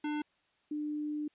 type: tone pair in turn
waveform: square / sine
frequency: 299.1 / 299.1 Hz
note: D4 / D4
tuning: +32 / +32 cents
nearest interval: unison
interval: 0 cents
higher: neither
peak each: -33 / -33 dBFS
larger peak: neither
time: 0.04-0.22 / 0.71-1.28 s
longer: second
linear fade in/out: 5 ms
effects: white hiss -72 dBFS RMS until 1.34 s + resampled to 8000 Hz